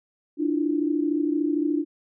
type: tone cluster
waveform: sine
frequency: 295 / 328.4 / 352.4 Hz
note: D4 / E4 / F4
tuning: +8 / -6 / +16 cents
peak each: -23 / -26 / -31 dBFS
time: 0.37-1.85 s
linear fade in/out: 50 ms
effects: none